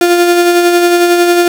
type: tone with tremolo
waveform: 35% pulse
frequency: 349.2 Hz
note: F4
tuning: in tune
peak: -3 dBFS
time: 0.01-1.48 s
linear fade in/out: 2 ms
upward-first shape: sine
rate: 11 Hz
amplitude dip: 35%
effects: none